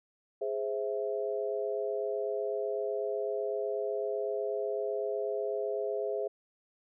sine chord, Ab augmented, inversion none, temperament equal, 415.3 / 523.3 / 659.3 Hz, Ab4 / C5 / E5, 0 / 0 / 0 cents, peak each -33 / -36 / -36 dBFS, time 0.41-6.28 s, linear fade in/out 10 ms, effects none

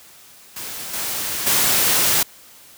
white noise with level steps, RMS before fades -31 / -25 / -17 dBFS, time 0.56-2.23 s, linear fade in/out 5 ms, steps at 0.93 / 1.46 s, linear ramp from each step 10 ms, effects white hiss -46 dBFS RMS until 2.77 s + high-pass 60 Hz 12 dB/octave

